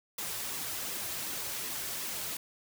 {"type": "noise with flanger", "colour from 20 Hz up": "white", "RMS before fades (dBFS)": -37, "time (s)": [0.18, 2.37], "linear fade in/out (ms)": 5, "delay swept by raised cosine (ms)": [1.3, 4.3], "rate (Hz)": 2.7, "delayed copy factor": -0.5, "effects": []}